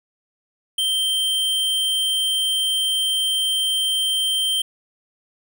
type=tone; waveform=square; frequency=3136 Hz; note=G7; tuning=in tune; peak=-19 dBFS; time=0.78-4.62 s; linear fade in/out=5 ms; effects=none